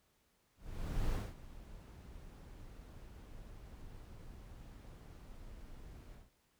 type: noise with ADSR envelope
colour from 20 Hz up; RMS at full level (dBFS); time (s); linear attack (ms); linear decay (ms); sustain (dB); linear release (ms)
brown; -35; 0.57-6.31; 560; 210; -17; 170
effects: pink hiss -75 dBFS RMS until 6.59 s